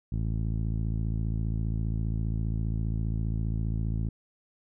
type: tone with low-pass filter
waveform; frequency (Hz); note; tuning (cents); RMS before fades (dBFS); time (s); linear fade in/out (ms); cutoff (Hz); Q
10% pulse; 55; A1; 0; -29; 0.12-4.09; 5; 140; 0.78
effects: none